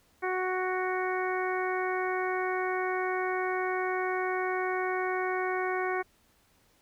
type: harmonic tone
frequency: 370 Hz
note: F#4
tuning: in tune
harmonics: 1 / 2 / 3 / 4 / 5 / 6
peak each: -31 / -34 / -36 / -37 / -38 / -39 dBFS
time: 0.22-6.03 s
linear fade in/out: 20 ms
effects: pink hiss -66 dBFS RMS until 6.81 s